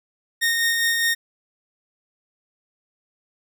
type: tone with tremolo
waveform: sawtooth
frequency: 1847 Hz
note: A#6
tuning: 16 cents flat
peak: -14 dBFS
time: 0.41-1.15 s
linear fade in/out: 20 ms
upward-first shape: sine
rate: 4.9 Hz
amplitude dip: 30%
effects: none